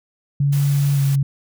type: tone with pitch glide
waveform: sine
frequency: 141.7 to 138.46 Hz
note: C#3 to C#3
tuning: +38 to -2 cents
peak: -14 dBFS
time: 0.4-1.23 s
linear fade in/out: 5 ms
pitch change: -40 cents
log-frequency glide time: 0.94-1 s
type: noise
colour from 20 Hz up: white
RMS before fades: -34 dBFS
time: 0.52-1.16 s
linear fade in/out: 10 ms
effects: none